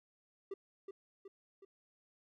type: tone with echo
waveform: triangle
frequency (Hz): 392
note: G4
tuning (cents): 0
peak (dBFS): -37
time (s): 0.51-0.54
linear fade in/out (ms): 5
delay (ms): 370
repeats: 3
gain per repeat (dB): -5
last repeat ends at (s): 1.65
effects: none